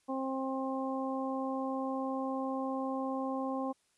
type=harmonic tone; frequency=265.3 Hz; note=C4; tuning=24 cents sharp; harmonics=1 / 2 / 3 / 4; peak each=-35 / -38 / -40 / -41 dBFS; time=0.08-3.73 s; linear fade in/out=20 ms; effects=white hiss -73 dBFS RMS until 3.97 s + resampled to 24000 Hz